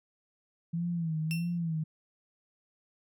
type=tone with vibrato; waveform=sine; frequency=164.81 Hz; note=E3; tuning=in tune; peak=-29 dBFS; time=0.73-1.84 s; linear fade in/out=10 ms; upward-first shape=sine; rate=1.6 Hz; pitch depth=91 cents each way
type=tone with exponential decay; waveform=sawtooth; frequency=2700 Hz; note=E7; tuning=41 cents sharp; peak=-29 dBFS; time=1.31-1.58 s; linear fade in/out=0 ms; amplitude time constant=57 ms
effects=none